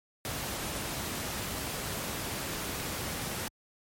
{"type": "noise", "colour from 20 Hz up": "pink", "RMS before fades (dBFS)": -35, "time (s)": [0.25, 3.48], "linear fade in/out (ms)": 0, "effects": ["high-pass 60 Hz 12 dB/octave", "MP3 64 kbps"]}